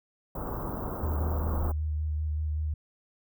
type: band-stop noise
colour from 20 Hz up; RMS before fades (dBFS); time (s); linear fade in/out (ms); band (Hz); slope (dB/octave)
pink; -34; 0.35-1.72; 5; 1300 to 16000; 48
type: tone with vibrato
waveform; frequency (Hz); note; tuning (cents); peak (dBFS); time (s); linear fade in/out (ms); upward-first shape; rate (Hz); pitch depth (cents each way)
sine; 76.6; D#2; -27; -27; 1.03-2.74; 5; square; 5.2; 17
effects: none